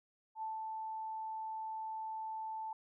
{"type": "tone with ADSR envelope", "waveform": "sine", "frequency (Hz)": 880, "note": "A5", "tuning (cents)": 0, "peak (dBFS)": -37, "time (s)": [0.35, 2.73], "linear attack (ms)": 71, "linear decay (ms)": 160, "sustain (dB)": -2, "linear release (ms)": 3, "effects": []}